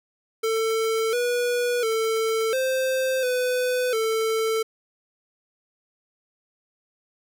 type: tone with pitch steps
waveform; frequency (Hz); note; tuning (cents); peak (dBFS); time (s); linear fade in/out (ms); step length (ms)
square; 446.4 / 486.3 / 445.9 / 522 / 501 / 444.3; A4 / B4 / A4 / C5 / B4 / A4; +25 / -27 / +23 / -4 / +25 / +17; -22; 0.43-4.63; 10; 700
effects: none